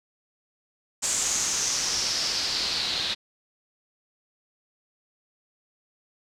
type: noise with low-pass filter sweep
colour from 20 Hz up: white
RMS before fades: -27 dBFS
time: 1.02-3.15 s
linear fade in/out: 20 ms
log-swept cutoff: 7500 to 3900 Hz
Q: 4.5
effects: none